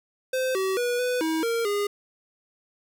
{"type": "tone with pitch steps", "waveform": "square", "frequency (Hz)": [517, 381.2, 485.8, 497, 320.3, 462.4, 408.8], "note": ["C5", "G4", "B4", "B4", "E4", "A#4", "G#4"], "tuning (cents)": [-21, -48, -29, 11, -50, -14, -27], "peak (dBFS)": -24, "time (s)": [0.33, 1.87], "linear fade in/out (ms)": 5, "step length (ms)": 220, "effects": []}